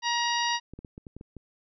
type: harmonic tone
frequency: 948 Hz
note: A#5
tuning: 29 cents sharp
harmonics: 1 / 2 / 3 / 4 / 5 / 6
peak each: -28 / -31 / -33 / -34 / -35 / -36 dBFS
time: 0.02-0.6 s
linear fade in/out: 50 ms
type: clicks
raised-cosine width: 3 ms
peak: -29 dBFS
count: 8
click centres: 0.736 / 0.79 / 0.848 / 0.979 / 1.068 / 1.166 / 1.211 / 1.367 s
effects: none